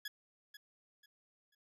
20% pulse tone with echo, 1680 Hz, G#6, 19 cents sharp, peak -35 dBFS, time 0.05-0.08 s, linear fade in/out 5 ms, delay 490 ms, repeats 3, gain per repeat -11 dB, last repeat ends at 1.55 s, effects none

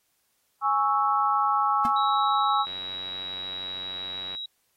sine chord, C# minor, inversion second, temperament equal with one note detuned, 830.6 / 1108.7 / 1313.9 Hz, G#5 / C#6 / E6, 0 / 0 / -6 cents, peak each -25 dBFS, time 0.61-2.66 s, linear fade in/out 50 ms
square tone with exponential decay, 237.3 Hz, A#3, 31 cents sharp, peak -26 dBFS, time 1.85-1.94 s, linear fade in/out 0 ms, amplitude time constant 18 ms
sine tone, 3858 Hz, B7, 41 cents flat, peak -32 dBFS, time 1.96-4.46 s, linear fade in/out 5 ms
click train, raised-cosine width 0.3 ms, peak -27 dBFS, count 157, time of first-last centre 2.67-4.349 s, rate 92.9 Hz
effects white hiss -71 dBFS RMS until 4.76 s + AAC 48 kbps

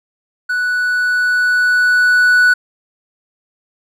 triangle tone with level ramp, 1480 Hz, F#6, in tune, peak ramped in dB -13 to -5 dBFS, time 0.49-2.54 s, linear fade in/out 10 ms, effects none

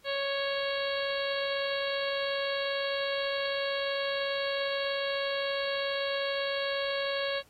harmonic tone with a mistuned harmonic, 554.4 Hz, C#5, in tune, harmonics 1 / 2 / 3 / 4 / 5 / 6 / 7 / 8, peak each -31 / -40 / -37 / -41 / -41 / -40 / -40 / -42 dBFS, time 0.04-7.43 s, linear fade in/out 50 ms, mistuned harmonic 6, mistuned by -26 cents, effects pink hiss -63 dBFS RMS until 7.49 s + AAC 48 kbps

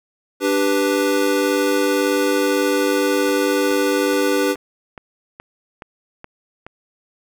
square chord, G major, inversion second, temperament equal, 293.7 / 392 / 493.9 Hz, D4 / G4 / B4, 0 / 0 / 0 cents, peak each -21 dBFS, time 0.4-4.56 s, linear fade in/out 50 ms
click train, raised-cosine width 0.5 ms, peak -20 dBFS, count 9, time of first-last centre 3.29-6.666 s, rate 2.37 Hz
effects none

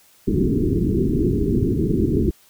white low-pass noise, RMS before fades -19 dBFS, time 0.27-2.31 s, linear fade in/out 10 ms, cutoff 410 Hz, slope 96 dB/octave, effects white hiss -54 dBFS RMS until 2.49 s

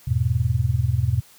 sine chord, E major, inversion none, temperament just, 82.41 / 103.01 / 123.61 Hz, E2 / G#2 / B2, 0 / -14 / +2 cents, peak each -24 / -23 / -21 dBFS, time 0.07-1.21 s, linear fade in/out 10 ms, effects white hiss -51 dBFS RMS until 1.38 s

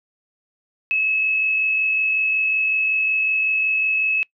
sine tone with amplitude modulation, 2586 Hz, E7, 34 cents flat, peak -16 dBFS, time 0.91-4.23 s, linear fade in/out 0 ms, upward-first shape sine, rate 45.4 Hz, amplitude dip 25%, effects noise-tail reverb RT60 0.1 s tail -23 dB re dry

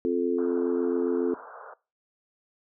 sine chord, F major, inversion second, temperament just, 261.9 / 349.2 / 436.5 Hz, C4 / F4 / A4, +2 / 0 / -14 cents, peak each -28 / -27 / -27 dBFS, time 0.05-1.34 s, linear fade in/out 0 ms
white band-pass noise, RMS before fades -45 dBFS, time 0.38-1.74 s, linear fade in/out 5 ms, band 430 to 1500 Hz, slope 96 dB/octave
effects noise-tail reverb RT60 0.3 s tail -21 dB re dry

